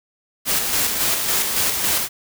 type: noise with tremolo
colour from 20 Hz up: white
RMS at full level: -19 dBFS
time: 0.45-2.09 s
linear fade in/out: 50 ms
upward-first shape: square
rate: 3.6 Hz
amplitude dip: 35%
effects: none